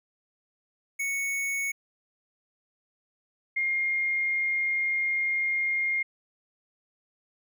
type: tone pair in turn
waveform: square / sine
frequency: 2217 / 2126 Hz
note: C#7 / C7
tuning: 0 / +27 cents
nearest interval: minor second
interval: 73 cents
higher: first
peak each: -28 / -24 dBFS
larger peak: second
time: 0.99-1.72 / 3.56-6.03 s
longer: second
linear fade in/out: 10 ms
effects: none